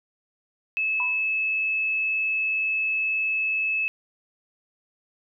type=tone; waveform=sine; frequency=2601 Hz; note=E7; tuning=24 cents flat; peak=-22 dBFS; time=0.77-3.88 s; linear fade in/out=0 ms
type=tone with exponential decay; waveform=sine; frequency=987.8 Hz; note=B5; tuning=in tune; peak=-27 dBFS; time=1-1.29 s; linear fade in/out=1 ms; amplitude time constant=62 ms
effects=none